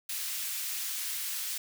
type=high-pass noise; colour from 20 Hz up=white; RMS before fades=-35 dBFS; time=0.09-1.58 s; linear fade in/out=5 ms; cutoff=1900 Hz; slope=12 dB/octave; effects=none